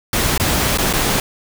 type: noise with dropouts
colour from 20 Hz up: pink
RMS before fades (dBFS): -17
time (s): 0.13-1.2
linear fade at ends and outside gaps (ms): 2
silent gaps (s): 0.378-0.398 / 0.775-0.784 / 0.929-0.935
effects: none

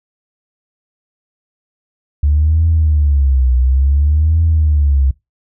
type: tone with vibrato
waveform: sine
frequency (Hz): 71.5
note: D2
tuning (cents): -46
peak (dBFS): -8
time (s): 2.23-5.11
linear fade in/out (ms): 5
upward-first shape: triangle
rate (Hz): 0.57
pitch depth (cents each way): 250
effects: noise-tail reverb RT60 0.2 s tail -23 dB re dry + tanh soft clip ceiling -4 dBFS

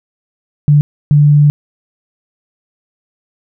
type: tone bursts at uneven times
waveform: sine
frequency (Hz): 146.83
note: D3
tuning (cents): 0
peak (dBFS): -4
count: 2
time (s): 0.68-0.81 / 1.11-1.5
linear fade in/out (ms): 0
effects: none

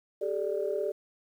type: chord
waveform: sine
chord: G suspended second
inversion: none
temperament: equal with one note detuned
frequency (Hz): 392 / 430.2 / 587.3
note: G4 / A4 / D5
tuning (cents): 0 / -39 / 0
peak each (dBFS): -32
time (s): 0.21-0.92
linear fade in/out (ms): 10
effects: tanh soft clip ceiling -18 dBFS + 10-bit

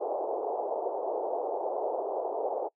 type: band-pass noise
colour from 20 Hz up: pink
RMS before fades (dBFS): -32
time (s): 0-2.69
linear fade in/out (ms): 20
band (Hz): 390 to 840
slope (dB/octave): 48
effects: noise-tail reverb RT60 0.1 s tail -23 dB re dry

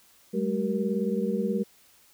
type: tone cluster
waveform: sine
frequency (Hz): 194.8 / 213.5 / 382.3 / 470.7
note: G3 / G#3 / G4 / A#4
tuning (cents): -11 / +48 / -43 / +17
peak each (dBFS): -29 / -29 / -32 / -31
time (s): 0.33-1.64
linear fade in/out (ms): 20
effects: white hiss -59 dBFS RMS until 2.13 s

